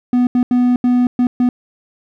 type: tone bursts at uneven times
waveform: triangle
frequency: 246.9 Hz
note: B3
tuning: in tune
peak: -8 dBFS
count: 6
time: 0.13-0.27 / 0.35-0.43 / 0.51-0.76 / 0.84-1.07 / 1.19-1.27 / 1.4-1.49 s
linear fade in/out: 2 ms
effects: none